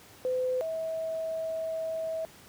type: tone pair in turn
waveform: sine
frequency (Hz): 509 / 646.4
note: C5 / E5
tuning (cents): -48 / -34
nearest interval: major third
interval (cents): 414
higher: second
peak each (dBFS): -26 / -30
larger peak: first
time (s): 0.25-0.61 / 0.61-2.25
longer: second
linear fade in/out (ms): 0
effects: pink hiss -53 dBFS RMS until 2.48 s + high-pass 80 Hz 12 dB/octave